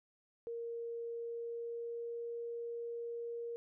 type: tone with pitch glide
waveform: sine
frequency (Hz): 466.2 to 468.9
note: A#4 to A#4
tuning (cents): 0 to +10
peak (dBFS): -39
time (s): 0.47-3.56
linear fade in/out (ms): 0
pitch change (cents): +10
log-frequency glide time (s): 1.1-2.23
effects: none